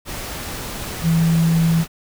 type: tone in noise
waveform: sine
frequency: 164.81 Hz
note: E3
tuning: in tune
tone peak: -13 dBFS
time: 1.02-1.85 s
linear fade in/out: 50 ms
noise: pink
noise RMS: -29 dBFS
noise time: 0.05-1.88 s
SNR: +13 dB
effects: none